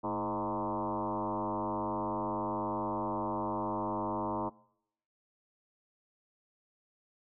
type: tone with frequency modulation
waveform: sine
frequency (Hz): 622.3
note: D#5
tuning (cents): 0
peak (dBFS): -31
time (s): 0.03-4.5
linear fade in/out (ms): 20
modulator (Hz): 99.6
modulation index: 4.5
effects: noise-tail reverb RT60 0.8 s tail -24 dB re dry